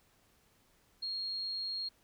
sine tone, 4263 Hz, C8, 32 cents sharp, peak -35 dBFS, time 1.02-1.89 s, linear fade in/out 10 ms, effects pink hiss -69 dBFS RMS until 2.03 s

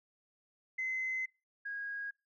sine tone pair in turn, 2051 / 1641.6 Hz, C7 / G#6, -35 / -21 cents, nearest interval major third, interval 386 cents, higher first, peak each -32 / -37 dBFS, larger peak first, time 0.78-1.26 / 1.65-2.11 s, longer first, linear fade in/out 10 ms, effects noise-tail reverb RT60 0.3 s tail -26 dB re dry + tanh soft clip ceiling -28 dBFS

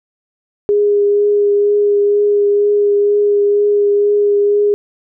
sine tone with vibrato, 410 Hz, G#4, 22 cents flat, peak -9 dBFS, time 0.69-4.74 s, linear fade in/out 0 ms, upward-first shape triangle, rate 2.1 Hz, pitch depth 15 cents each way, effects none

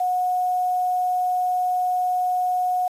sine tone with quantisation, 729 Hz, F#5, 26 cents flat, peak -19 dBFS, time 0-2.88 s, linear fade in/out 5 ms, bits 7, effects resampled to 32000 Hz

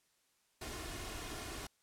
pink noise with comb filter, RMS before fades -44 dBFS, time 0.61-1.67 s, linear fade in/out 5 ms, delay 2.8 ms, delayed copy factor +0.5, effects white hiss -75 dBFS RMS until 1.82 s + low-pass 11000 Hz 12 dB/octave

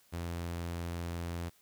sawtooth tone, 85.5 Hz, F2, 36 cents flat, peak -32 dBFS, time 0.12-1.5 s, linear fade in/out 20 ms, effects white hiss -66 dBFS RMS until 1.61 s

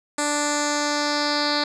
10% pulse tone with low-pass filter sweep, 293.7 Hz, D4, in tune, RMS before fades -23 dBFS, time 0.18-1.64 s, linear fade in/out 5 ms, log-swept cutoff 8300 to 4400 Hz, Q 4.3, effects none

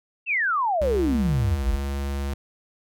sine exponential sweep, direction down, 2757 to 41.5 Hz, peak -20 dBFS, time 0.26-1.79 s, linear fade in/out 50 ms
square tone with pitch glide, 68.5 to 69.58 Hz, C#2 to C#2, -20 to +7 cents, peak -26 dBFS, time 0.81-2.34 s, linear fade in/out 5 ms, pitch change +27 cents, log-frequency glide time 1.51-1.95 s
effects none

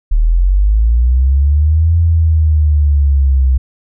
sine linear two-way sweep, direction up then down, 36.71 to 84.3 to 63.9 Hz, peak -7 dBFS, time 0.11-3.58 s, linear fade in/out 10 ms, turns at 1.97 s, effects none

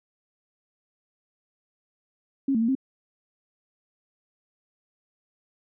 sine tone with pitch steps, 272.8 / 223.7 / 229.4 / 265.8 Hz, C#4 / A3 / A#3 / C4, -28 / +29 / -28 / +27 cents, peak -20 dBFS, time 2.48-2.752 s, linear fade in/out 5 ms, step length 68 ms, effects none

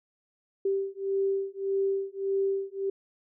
sine beating tone pair, 390.1 / 391.8 Hz, G4 / G4, -8 / -1 cents, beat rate 1.7 Hz, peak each -29 dBFS, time 0.65-2.9 s, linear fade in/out 5 ms, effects none

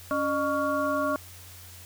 harmonic tone with a mistuned harmonic, 280.1 Hz, C#4, 18 cents sharp, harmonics 1 / 2 / 4 / 5, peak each -30 / -28 / -29 / -33 dBFS, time 0.11-1.16 s, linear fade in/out 0 ms, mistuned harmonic 2, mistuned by +140 cents, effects added 89 Hz sine -48 dBFS peak until 1.85 s + white hiss -48 dBFS RMS until 1.85 s

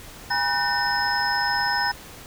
sine tone cluster, 813 / 964 / 1514 / 1815 / 5160 Hz, G#5 / B5 / F#6 / A#6 / E8, -37 / -42 / +39 / -47 / -38 cents, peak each -27 dBFS, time 0.3-1.92 s, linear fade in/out 10 ms, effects pink hiss -42 dBFS RMS until 2.26 s

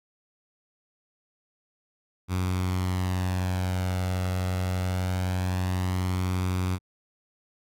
sawtooth tone with flanger, 91.9 Hz, F#2, 11 cents flat, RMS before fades -27 dBFS, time 2.28-6.79 s, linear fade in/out 50 ms, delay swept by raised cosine 0.84 to 1.49 ms, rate 0.23 Hz, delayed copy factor +0.55, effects AAC 64 kbps

